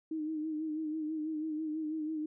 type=tone with vibrato; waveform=sine; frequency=311.1 Hz; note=D#4; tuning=in tune; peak=-33 dBFS; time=0.11-2.26 s; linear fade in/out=5 ms; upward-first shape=sine; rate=6.1 Hz; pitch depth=47 cents each way; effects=none